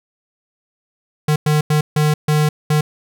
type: tone bursts at uneven times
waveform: square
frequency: 151.4 Hz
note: D#3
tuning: 47 cents flat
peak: -13 dBFS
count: 6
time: 1.28-1.36 / 1.46-1.61 / 1.7-1.81 / 1.96-2.14 / 2.28-2.49 / 2.7-2.81 s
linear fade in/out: 5 ms
effects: none